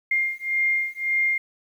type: beating tone pair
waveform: sine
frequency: 2115 / 2116.8 Hz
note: C7 / C7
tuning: +18 / +20 cents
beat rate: 1.8 Hz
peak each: -24 dBFS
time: 0.11-1.38 s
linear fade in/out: 5 ms
effects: 9-bit